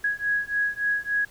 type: beating tone pair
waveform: sine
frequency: 1661.2 / 1664.7 Hz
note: G#6 / G#6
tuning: 0 / +4 cents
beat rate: 3.5 Hz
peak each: -26 dBFS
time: 0.04-1.25 s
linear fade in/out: 5 ms
effects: pink hiss -52 dBFS RMS until 1.3 s